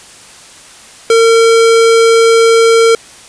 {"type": "tone", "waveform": "square", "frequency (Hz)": 456.2, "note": "A#4", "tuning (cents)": -37, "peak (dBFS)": -5, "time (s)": [1.1, 2.95], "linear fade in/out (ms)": 2, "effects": ["white hiss -36 dBFS RMS until 3.28 s", "resampled to 22050 Hz"]}